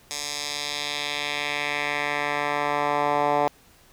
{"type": "tone with band-pass filter sweep", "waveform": "10% pulse", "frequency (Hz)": 146, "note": "D3", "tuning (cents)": -10, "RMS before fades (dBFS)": -26, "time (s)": [0.11, 3.48], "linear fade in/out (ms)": 0, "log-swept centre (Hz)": [6200, 800], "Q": 1.5, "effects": ["pink hiss -55 dBFS RMS until 3.92 s"]}